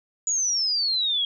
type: exponential sweep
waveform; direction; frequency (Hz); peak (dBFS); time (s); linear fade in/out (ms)
sine; down; 6920 to 3251; -21; 0.27-1.25; 2
effects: none